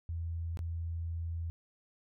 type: tone with dropouts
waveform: sine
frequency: 83.4 Hz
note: E2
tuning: 21 cents sharp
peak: -34 dBFS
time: 0.09-1.5 s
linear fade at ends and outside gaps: 0 ms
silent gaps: 0.572-0.591 s
effects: none